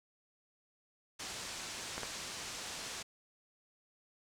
white low-pass noise, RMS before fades -44 dBFS, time 1.19-3.03 s, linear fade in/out 10 ms, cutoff 7700 Hz, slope 24 dB/octave
clicks, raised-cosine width 0.5 ms, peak -24 dBFS, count 2, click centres 1.98 / 2.033 s
effects none

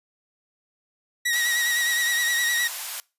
sawtooth tone with vibrato, 1907 Hz, A#6, 39 cents sharp, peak -18 dBFS, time 1.25-2.68 s, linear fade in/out 10 ms, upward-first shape sine, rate 9.7 Hz, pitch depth 41 cents each way
white high-pass noise, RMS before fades -32 dBFS, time 1.33-3 s, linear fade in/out 0 ms, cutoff 710 Hz, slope 24 dB/octave
effects noise-tail reverb RT60 0.3 s tail -24 dB re dry + resampled to 32000 Hz

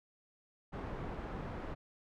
pink low-pass noise, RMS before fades -42 dBFS, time 0.72-1.75 s, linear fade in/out 20 ms, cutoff 1300 Hz, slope 12 dB/octave, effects none

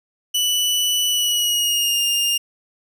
sawtooth tone with pitch glide, 2968 to 2814 Hz, F#7 to F7, +5 to +12 cents, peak -14 dBFS, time 0.34-2.38 s, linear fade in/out 10 ms, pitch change -93 cents, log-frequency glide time 1.09-2.02 s, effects none

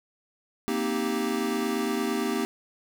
square chord, C minor seventh, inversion third, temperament equal, 233.1 / 261.6 / 311.1 / 392 Hz, Bb3 / C4 / Eb4 / G4, 0 / 0 / 0 / 0 cents, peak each -31 / -33 / -33 / -31 dBFS, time 0.68-2.45 s, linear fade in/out 0 ms, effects none

